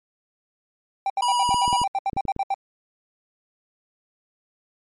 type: tone bursts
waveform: triangle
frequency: 784 Hz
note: G5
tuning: in tune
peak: -18 dBFS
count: 14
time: 1.06-2.542 s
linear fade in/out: 2 ms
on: 39 ms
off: 72 ms
type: tone with vibrato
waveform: square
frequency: 970 Hz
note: B5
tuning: 31 cents flat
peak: -20 dBFS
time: 1.22-1.84 s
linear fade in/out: 5 ms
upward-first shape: sine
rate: 18 Hz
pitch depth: 16 cents each way
type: clicks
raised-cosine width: 3 ms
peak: -19 dBFS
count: 9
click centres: 1.492 / 1.544 / 1.679 / 1.729 / 1.816 / 2.132 / 2.166 / 2.253 / 2.364 s
effects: MP3 48 kbps